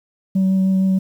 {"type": "tone with vibrato", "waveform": "sine", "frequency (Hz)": 190, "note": "F#3", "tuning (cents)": 46, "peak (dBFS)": -11, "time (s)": [0.35, 0.99], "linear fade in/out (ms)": 10, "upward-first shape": "triangle", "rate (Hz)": 6.5, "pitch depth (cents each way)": 12, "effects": ["tanh soft clip ceiling -12 dBFS", "8-bit"]}